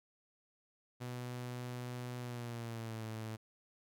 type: tone with pitch glide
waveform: sawtooth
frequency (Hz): 123.4 to 110.57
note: B2 to A2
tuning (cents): -1 to +9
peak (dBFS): -37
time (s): 1-3.37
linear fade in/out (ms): 20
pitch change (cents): -190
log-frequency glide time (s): 2.19-3.05
effects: none